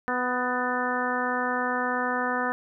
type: harmonic tone with a mistuned harmonic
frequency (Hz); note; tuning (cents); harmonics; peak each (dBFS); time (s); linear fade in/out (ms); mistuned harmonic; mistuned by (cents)
248.8; B3; +13; 1 / 2 / 3 / 4 / 5 / 6 / 7; -32 / -32 / -32 / -32 / -32 / -32 / -32; 0.08-2.52; 0; 7; +32
effects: none